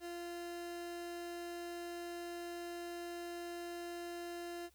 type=tone; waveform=30% pulse; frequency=345.7 Hz; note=F4; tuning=18 cents flat; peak=-40 dBFS; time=0-4.7 s; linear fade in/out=50 ms; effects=added 65 Hz sine -70 dBFS peak until 4.74 s + white hiss -72 dBFS RMS until 4.74 s